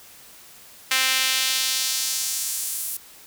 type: tone with high-pass filter sweep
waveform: sawtooth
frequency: 261.6 Hz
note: C4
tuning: in tune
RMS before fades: -24 dBFS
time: 0.91-2.97 s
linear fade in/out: 5 ms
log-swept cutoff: 2100 to 11000 Hz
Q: 1.1
effects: white hiss -47 dBFS RMS until 3.26 s